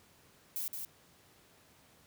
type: noise with echo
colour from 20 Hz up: violet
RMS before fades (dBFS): -37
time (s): 0.56-0.68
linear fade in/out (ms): 0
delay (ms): 170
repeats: 1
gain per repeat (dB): -4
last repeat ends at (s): 0.85
effects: pink hiss -63 dBFS RMS until 2.06 s + high-pass 80 Hz 12 dB/octave